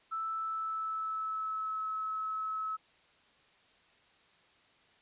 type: tone with pitch glide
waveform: sine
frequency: 1318.5 to 1293.6 Hz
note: E6 to E6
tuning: 0 to -33 cents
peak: -33 dBFS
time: 0.11-2.77 s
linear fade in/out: 20 ms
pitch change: -33 cents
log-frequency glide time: 0.32-1.85 s
effects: white hiss -65 dBFS RMS until 5.01 s + resampled to 8000 Hz